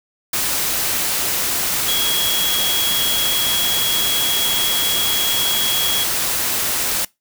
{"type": "tone in noise", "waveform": "sine", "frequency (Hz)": 3322, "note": "G#7", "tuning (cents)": 0, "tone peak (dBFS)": -19, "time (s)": [1.88, 6.04], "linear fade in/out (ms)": 5, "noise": "white", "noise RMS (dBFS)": -20, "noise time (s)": [0.33, 7.05], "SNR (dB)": -2, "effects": ["noise-tail reverb RT60 0.2 s tail -23 dB re dry"]}